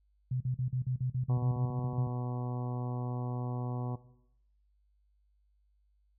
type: tone bursts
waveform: sine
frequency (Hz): 127.5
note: C3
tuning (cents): -44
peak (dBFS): -29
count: 13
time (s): 0.31-2.073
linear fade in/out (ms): 5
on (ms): 95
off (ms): 44
type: harmonic tone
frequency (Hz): 123.47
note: B2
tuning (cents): 0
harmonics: 1 / 2 / 3 / 4 / 5 / 6 / 7 / 8 / 9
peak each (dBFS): -34 / -41 / -45 / -47 / -50 / -47 / -52 / -51 / -52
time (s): 1.29-3.96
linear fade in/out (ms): 10
effects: noise-tail reverb RT60 0.8 s tail -17 dB re dry + added 50 Hz sine -67 dBFS peak until 6.18 s